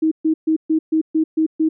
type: tone bursts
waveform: sine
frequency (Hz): 316.9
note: D#4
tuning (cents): +32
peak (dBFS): -13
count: 8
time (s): 0.02-1.69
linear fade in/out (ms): 10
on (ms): 95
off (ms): 130
effects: none